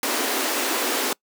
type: high-pass noise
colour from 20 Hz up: pink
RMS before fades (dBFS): -24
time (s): 0.03-1.13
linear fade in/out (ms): 2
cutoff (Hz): 240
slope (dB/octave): 96
effects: noise-tail reverb RT60 0.1 s tail -25 dB re dry